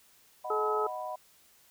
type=chord; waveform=sine; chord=B major; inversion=first; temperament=equal; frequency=622.3 / 740 / 987.8 Hz; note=D#5 / F#5 / B5; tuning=0 / 0 / 0 cents; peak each=-39 dBFS; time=0.44-1.16 s; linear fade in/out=10 ms
type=harmonic tone; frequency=428.1 Hz; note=A4; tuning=47 cents flat; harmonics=1 / 2 / 3; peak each=-30 / -35 / -31 dBFS; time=0.5-0.87 s; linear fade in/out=5 ms
effects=white hiss -62 dBFS RMS until 1.7 s